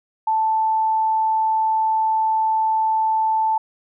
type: tone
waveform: sine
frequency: 880 Hz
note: A5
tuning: in tune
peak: -16 dBFS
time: 0.27-3.58 s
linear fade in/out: 5 ms
effects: none